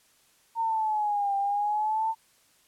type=exponential two-way sweep; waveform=sine; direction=down then up; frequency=919 to 791 to 900 Hz; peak=-24 dBFS; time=0.55-2.15 s; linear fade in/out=50 ms; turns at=1.36 s; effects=white hiss -63 dBFS RMS until 2.67 s + low-pass 12000 Hz 12 dB/octave